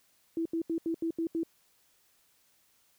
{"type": "tone bursts", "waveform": "sine", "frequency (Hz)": 329.6, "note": "E4", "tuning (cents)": 0, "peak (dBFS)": -28, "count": 7, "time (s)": [0.37, 1.433], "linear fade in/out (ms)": 2, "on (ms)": 85, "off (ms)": 78, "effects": ["white hiss -68 dBFS RMS until 2.98 s"]}